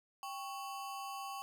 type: ring-modulated tone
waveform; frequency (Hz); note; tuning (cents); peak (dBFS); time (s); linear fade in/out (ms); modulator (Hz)
square; 947; A#5; +27; -39; 0.23-1.42; 0; 159
effects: none